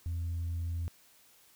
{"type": "tone", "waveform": "sine", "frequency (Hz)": 84.5, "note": "E2", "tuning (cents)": 43, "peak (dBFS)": -30, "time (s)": [0.06, 0.88], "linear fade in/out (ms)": 0, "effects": ["tanh soft clip ceiling -30 dBFS", "white hiss -62 dBFS RMS until 1.55 s"]}